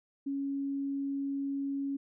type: tone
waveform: sine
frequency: 277.2 Hz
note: C#4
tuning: in tune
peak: -31 dBFS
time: 0.26-1.97 s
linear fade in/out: 10 ms
effects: none